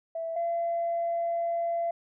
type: tone pair in turn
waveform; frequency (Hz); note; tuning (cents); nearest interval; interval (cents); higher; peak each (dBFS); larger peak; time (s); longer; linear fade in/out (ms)
sine; 659.3 / 679.8; E5 / F5; 0 / -47; minor second; 53; second; -30 / -25; second; 0.15-0.36 / 0.36-1.91; second; 5
effects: tanh soft clip ceiling -22 dBFS